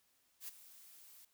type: noise with ADSR envelope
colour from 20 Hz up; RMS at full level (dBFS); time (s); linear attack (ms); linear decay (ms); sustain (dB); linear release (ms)
blue; -44; 0.4-1.25; 82; 16; -15; 4
effects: white hiss -75 dBFS RMS until 1.33 s